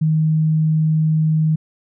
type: tone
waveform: sine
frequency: 156.9 Hz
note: D#3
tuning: 15 cents sharp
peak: -13 dBFS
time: 0.01-1.56 s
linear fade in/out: 10 ms
effects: none